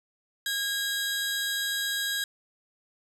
sawtooth tone pair together, 1636 / 3842 Hz, G#6 / B7, -26 / -48 cents, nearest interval octave + minor third, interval 1478 cents, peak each -26 / -28 dBFS, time 0.46-2.24 s, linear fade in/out 2 ms, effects resampled to 32000 Hz + 9-bit

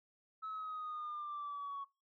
sine linear sweep, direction down, 1300 to 1108.7 Hz, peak -39 dBFS, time 0.42-1.85 s, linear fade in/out 20 ms, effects noise-tail reverb RT60 0.3 s tail -23 dB re dry + tanh soft clip ceiling -37 dBFS

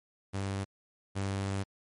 sawtooth tone pair in turn, 98 / 98 Hz, G2 / G2, 0 / 0 cents, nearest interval unison, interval 0 cents, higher neither, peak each -28 / -27 dBFS, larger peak second, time 0.33-0.65 / 1.15-1.64 s, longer second, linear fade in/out 20 ms, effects MP3 48 kbps

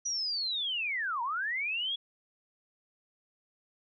sine linear two-way sweep, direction down then up, 5900 to 910 to 3396 Hz, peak -30 dBFS, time 0.05-1.96 s, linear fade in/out 10 ms, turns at 1.22 s, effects none

